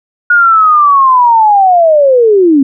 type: linear sweep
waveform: sine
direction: down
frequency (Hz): 1447 to 261.6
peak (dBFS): -3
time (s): 0.3-2.63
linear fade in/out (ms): 5
effects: none